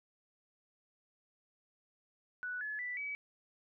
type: tone with pitch steps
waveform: sine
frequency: 1480 / 1709.9 / 1975.6 / 2282 Hz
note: F#6 / A6 / B6 / C#7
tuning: 0 / -50 / 0 / +50 cents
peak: -37 dBFS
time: 2.43-3.15 s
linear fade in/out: 0 ms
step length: 180 ms
effects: none